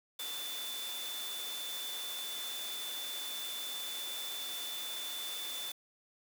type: tone in noise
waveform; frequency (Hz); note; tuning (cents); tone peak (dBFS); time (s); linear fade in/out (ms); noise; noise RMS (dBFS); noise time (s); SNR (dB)
sine; 3516; A7; -2; -40; 0.19-5.72; 5; white; -43; 0.19-5.72; 0
effects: high-pass 300 Hz 12 dB/octave